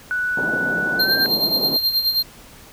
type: tone with pitch glide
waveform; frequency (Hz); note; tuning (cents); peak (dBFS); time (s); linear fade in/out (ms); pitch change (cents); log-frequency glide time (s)
sine; 1480 to 1577.1; F#6 to G6; 0 to +10; -19; 0.11-1.26; 0; +110; 0.96-1.14
type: band-pass noise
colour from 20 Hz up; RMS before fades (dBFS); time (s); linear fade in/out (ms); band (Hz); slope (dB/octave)
pink; -28; 0.37-1.77; 5; 170 to 780; 24
type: tone with tremolo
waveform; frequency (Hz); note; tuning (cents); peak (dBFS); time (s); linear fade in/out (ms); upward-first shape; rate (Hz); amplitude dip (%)
square; 4186; C8; 0; -15; 0.99-2.23; 10; sine; 9.4; 65
effects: pink hiss -44 dBFS RMS until 2.72 s